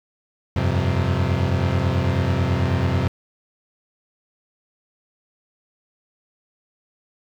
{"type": "chord", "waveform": "35% pulse", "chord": "F suspended second", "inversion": "none", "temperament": "equal with one note detuned", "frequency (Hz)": [87.31, 96.48, 130.81], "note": ["F2", "G2", "C3"], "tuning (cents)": [0, -27, 0], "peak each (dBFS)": -21, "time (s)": [0.56, 3.08], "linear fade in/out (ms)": 5, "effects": ["low-pass 4000 Hz 12 dB/octave", "8-bit"]}